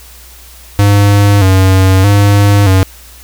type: tone with vibrato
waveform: square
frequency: 98 Hz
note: G2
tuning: in tune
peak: -5 dBFS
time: 0.79-2.83 s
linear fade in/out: 0 ms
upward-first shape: square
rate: 0.8 Hz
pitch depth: 60 cents each way
effects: added 60 Hz sine -36 dBFS peak until 3.23 s + white hiss -37 dBFS RMS until 3.23 s